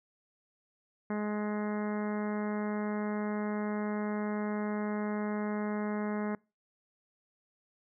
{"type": "harmonic tone", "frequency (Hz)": 209.8, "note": "G#3", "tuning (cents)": 18, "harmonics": [1, 2, 3, 4, 5, 6, 7, 8, 9, 10], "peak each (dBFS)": [-32, -38, -42, -44, -46, -48, -49, -50, -51, -52], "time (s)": [1.1, 6.35], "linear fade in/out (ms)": 2, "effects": ["noise-tail reverb RT60 0.3 s tail -26 dB re dry"]}